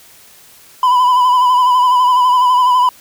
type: tone with vibrato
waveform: triangle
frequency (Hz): 999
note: B5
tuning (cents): +20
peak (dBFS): -6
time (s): 0.83-2.89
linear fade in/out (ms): 2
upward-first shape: sine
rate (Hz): 12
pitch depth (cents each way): 41
effects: white hiss -43 dBFS RMS until 3 s